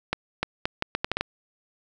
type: accelerating click train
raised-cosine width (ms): 0.3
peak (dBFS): -8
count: 9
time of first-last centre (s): 0.13-1.21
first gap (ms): 300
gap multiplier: 0.75
effects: none